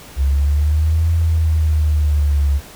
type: exponential two-way sweep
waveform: sine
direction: up then down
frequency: 66.8 to 83.2 to 69.8 Hz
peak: -12 dBFS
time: 0.16-2.61 s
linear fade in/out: 50 ms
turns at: 1.12 s
effects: pink hiss -39 dBFS RMS until 2.75 s